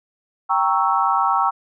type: chord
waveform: sine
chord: G diminished seventh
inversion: none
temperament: equal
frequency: 784 / 932.3 / 1108.7 / 1318.5 Hz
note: G5 / Bb5 / Db6 / Fb6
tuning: 0 / 0 / 0 / 0 cents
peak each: -21 dBFS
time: 0.49-1.51 s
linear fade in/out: 20 ms
effects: none